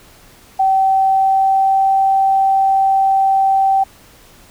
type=tone with pitch glide; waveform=sine; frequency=769 to 775.7 Hz; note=G5 to G5; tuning=-33 to -18 cents; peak=-10 dBFS; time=0.59-3.84 s; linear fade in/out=10 ms; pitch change=+15 cents; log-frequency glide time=0.69-1.92 s; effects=pink hiss -45 dBFS RMS until 4.5 s